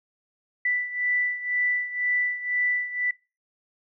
sine beating tone pair, 1977 / 1979 Hz, B6 / B6, +1 / +3 cents, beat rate 2 Hz, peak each -25 / -29 dBFS, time 0.65-3.11 s, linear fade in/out 5 ms, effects noise-tail reverb RT60 0.3 s tail -22 dB re dry

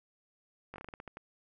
slowing click train, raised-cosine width 0.5 ms, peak -29 dBFS, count 10, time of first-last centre 0.74-1.171 s, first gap 19 ms, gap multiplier 1.22, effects none

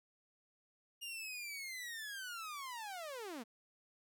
sawtooth linear sweep, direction down, 2847 to 208.2 Hz, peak -40 dBFS, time 1.01-3.44 s, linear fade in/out 20 ms, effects none

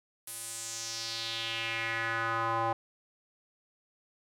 square tone with band-pass filter sweep, 114.1 Hz, A#2, 37 cents flat, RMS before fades -34 dBFS, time 0.27-2.73 s, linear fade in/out 5 ms, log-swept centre 11000 to 860 Hz, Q 3, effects none

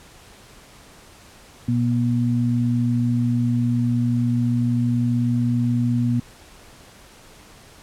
sine tone pair together, 120.47 / 240.8 Hz, B2 / B3, -43 / -44 cents, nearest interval octave, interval 1199 cents, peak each -20 dBFS, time 1.68-6.2 s, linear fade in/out 5 ms, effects pink hiss -47 dBFS RMS until 7.82 s + low-pass 11000 Hz 12 dB/octave

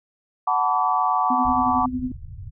sine chord, B minor seventh, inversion second, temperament equal with one note detuned, 740 / 880 / 987.8 / 1149.8 Hz, F#5 / A5 / B5 / D6, 0 / 0 / 0 / -37 cents, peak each -23 / -24 / -25 / -22 dBFS, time 0.47-1.86 s, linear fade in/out 5 ms
sine tone with tremolo, 253.1 Hz, B3, 43 cents sharp, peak -21 dBFS, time 1.3-2.12 s, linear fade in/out 5 ms, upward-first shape sine, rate 11 Hz, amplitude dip 65%
white low-pass noise, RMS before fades -36 dBFS, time 1.44-2.51 s, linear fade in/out 20 ms, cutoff 120 Hz, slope 48 dB/octave
effects none

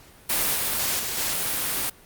white noise with level steps, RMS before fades -23 / -25 / -29 / -26 dBFS, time 0.29-1.9 s, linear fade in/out 10 ms, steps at 0.54 / 0.99 / 1.17 s, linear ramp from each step 5 ms, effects pink hiss -51 dBFS RMS until 2.05 s + Opus 48 kbps

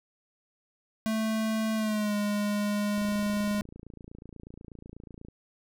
square tone with pitch glide, 220 to 206.5 Hz, A3 to G#3, 0 to -10 cents, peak -27 dBFS, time 1.06-3.61 s, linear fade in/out 0 ms, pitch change -110 cents, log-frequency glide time 1.75-2.15 s
click train, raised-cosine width 3 ms, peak -32 dBFS, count 66, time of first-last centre 2.98-5.285 s, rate 28.2 Hz
effects none

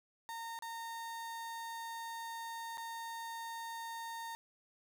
35% pulse tone with dropouts, 918 Hz, A#5, 27 cents flat, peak -40 dBFS, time 0.29-4.35 s, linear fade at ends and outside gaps 0 ms, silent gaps 0.589-0.623 / 2.773-2.78 s, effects none

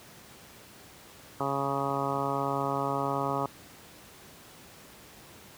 harmonic tone, 138.59 Hz, C#3, in tune, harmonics 1 / 2 / 3 / 4 / 5 / 6 / 7 / 8 / 9, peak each -36 / -36 / -36 / -36 / -36 / -36 / -36 / -36 / -36 dBFS, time 1.4-3.46 s, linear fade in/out 2 ms
clicks, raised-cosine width 3 ms, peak -36 dBFS, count 4, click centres 1.897 / 2.142 / 2.178 / 3.294 s
effects pink hiss -51 dBFS RMS until 5.57 s + high-pass 80 Hz 12 dB/octave

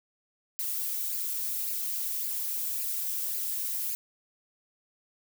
violet noise with flanger, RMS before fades -32 dBFS, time 0.59-3.95 s, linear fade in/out 0 ms, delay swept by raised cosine 0.42 to 3.32 ms, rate 1.8 Hz, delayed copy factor +0.6, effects none

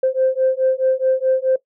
sine beating tone pair, 520 / 524.7 Hz, C5 / C5, -11 / +5 cents, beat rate 4.7 Hz, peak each -17 dBFS, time 0.03-1.56 s, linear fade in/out 5 ms, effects noise-tail reverb RT60 0.1 s tail -18 dB re dry + tanh soft clip ceiling -8 dBFS

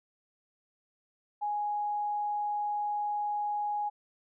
sine tone, 830.6 Hz, G#5, in tune, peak -29 dBFS, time 1.41-3.9 s, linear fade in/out 20 ms, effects none

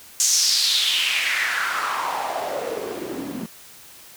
white noise with band-pass filter sweep, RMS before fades -23 dBFS, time 0.2-3.46 s, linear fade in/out 0 ms, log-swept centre 6800 to 220 Hz, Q 4, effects white hiss -45 dBFS RMS until 4.16 s

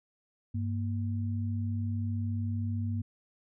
sine tone pair together, 99.2 / 234.2 Hz, G2 / A#3, +21 / +8 cents, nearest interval octave + minor third, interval 1487 cents, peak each -30 / -36 dBFS, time 0.54-3.02 s, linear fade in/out 10 ms, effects none

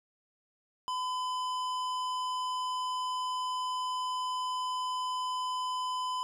sine tone with hard clipping, 1010 Hz, B5, 39 cents sharp, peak -33 dBFS, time 0.88-6.23 s, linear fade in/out 0 ms, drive 13 dB, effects none

